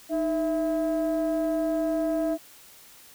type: tone pair together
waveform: sine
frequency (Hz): 311.1 / 659.3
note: D#4 / E5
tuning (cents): 0 / 0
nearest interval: octave + minor second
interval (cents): 1300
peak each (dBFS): -24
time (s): 0.09-2.38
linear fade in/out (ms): 50
effects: tanh soft clip ceiling -20 dBFS + white hiss -51 dBFS RMS until 3.14 s